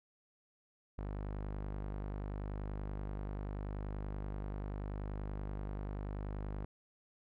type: tone with low-pass filter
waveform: sawtooth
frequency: 50.4 Hz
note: G1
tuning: 49 cents sharp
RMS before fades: -41 dBFS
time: 0.98-6.65 s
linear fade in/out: 5 ms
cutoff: 1300 Hz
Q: 0.71
effects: none